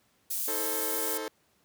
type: high-pass noise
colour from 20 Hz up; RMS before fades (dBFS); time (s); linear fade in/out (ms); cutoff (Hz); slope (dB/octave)
pink; -32; 0.3-1.18; 10; 11000; 12
type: chord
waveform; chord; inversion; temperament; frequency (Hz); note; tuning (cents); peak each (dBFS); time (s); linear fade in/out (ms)
sawtooth; A diminished; second; just; 316.8 / 440 / 528; Eb4 / A4 / C5; +31 / 0 / +16; -36 / -32 / -36; 0.48-1.28; 0
effects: pink hiss -68 dBFS RMS until 1.64 s + high-pass 100 Hz 12 dB/octave